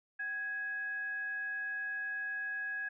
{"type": "tone with frequency modulation", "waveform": "sine", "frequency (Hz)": 1661.2, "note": "G#6", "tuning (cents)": 0, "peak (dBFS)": -35, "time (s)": [0.19, 2.89], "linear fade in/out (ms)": 10, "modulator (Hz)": 892, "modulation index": 0.21, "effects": []}